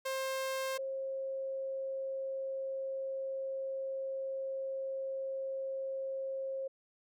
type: tone pair in turn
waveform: sawtooth / sine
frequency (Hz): 530 / 535.8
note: C5 / C5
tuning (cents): +22 / +41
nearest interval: unison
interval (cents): 19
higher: second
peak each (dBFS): -30 / -35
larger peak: first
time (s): 0.05-0.78 / 0.78-6.68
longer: second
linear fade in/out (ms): 10
effects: none